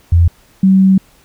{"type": "tone pair in turn", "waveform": "sine", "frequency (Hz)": [85, 190.82], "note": ["F2", "G3"], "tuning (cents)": [-46, -46], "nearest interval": "octave + major second", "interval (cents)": 1400, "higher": "second", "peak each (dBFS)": -5, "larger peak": "neither", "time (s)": [[0.12, 0.28], [0.63, 0.98]], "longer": "second", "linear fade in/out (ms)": 5, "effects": ["pink hiss -49 dBFS RMS until 1.24 s"]}